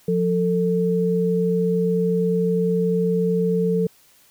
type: tone pair together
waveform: sine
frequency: 176.9 / 445.8 Hz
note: F3 / A4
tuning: +23 / +23 cents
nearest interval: octave + major third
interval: 1600 cents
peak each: -20 dBFS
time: 0.08-3.87 s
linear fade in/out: 5 ms
effects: white hiss -55 dBFS RMS until 4.3 s